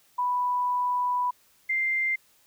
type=tone pair in turn; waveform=sine; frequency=987.8 / 2093 Hz; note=B5 / C7; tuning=0 / 0 cents; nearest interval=octave + minor second; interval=1300 cents; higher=second; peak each=-23 dBFS; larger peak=neither; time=0.18-1.31 / 1.69-2.16 s; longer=first; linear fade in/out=10 ms; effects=white hiss -62 dBFS RMS until 2.46 s